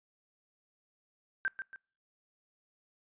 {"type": "tone with echo", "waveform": "sine", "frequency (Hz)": 1568, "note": "G6", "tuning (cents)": 0, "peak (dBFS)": -28, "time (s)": [1.45, 1.48], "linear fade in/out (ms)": 0, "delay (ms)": 140, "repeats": 2, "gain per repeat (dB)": -8, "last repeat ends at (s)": 1.76, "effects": ["noise-tail reverb RT60 0.4 s tail -25 dB re dry", "resampled to 8000 Hz"]}